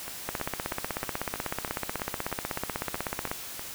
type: two click trains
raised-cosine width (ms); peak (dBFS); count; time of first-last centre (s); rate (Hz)
0.5; -14 / -22; 50 / 12; 0.29-3.315 / 0.08-3.594; 16.2 / 3.13
effects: white hiss -40 dBFS RMS until 3.74 s